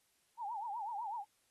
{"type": "tone with vibrato", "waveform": "sine", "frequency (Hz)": 874, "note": "A5", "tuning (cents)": -12, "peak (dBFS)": -38, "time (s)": [0.37, 1.25], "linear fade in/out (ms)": 50, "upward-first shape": "triangle", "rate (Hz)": 8, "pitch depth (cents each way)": 210, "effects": ["white hiss -75 dBFS RMS until 1.5 s", "AAC 32 kbps"]}